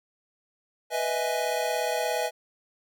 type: chord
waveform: square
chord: E major seventh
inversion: second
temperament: equal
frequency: 493.9 / 622.3 / 659.3 / 830.6 Hz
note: B4 / D#5 / E5 / G#5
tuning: 0 / 0 / 0 / 0 cents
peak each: -32 dBFS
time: 0.9-2.31 s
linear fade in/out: 50 ms
effects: none